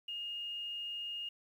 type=tone with quantisation; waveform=sine; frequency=2843 Hz; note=F7; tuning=30 cents sharp; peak=-38 dBFS; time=0.08-1.29 s; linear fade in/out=5 ms; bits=11; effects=none